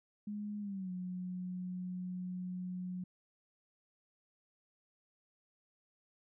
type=tone with pitch glide; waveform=sine; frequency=207.7 to 181.86 Hz; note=G#3 to F#3; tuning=0 to -30 cents; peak=-38 dBFS; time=0.27-3.04 s; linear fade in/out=5 ms; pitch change=-230 cents; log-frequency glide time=0.6-0.91 s; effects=none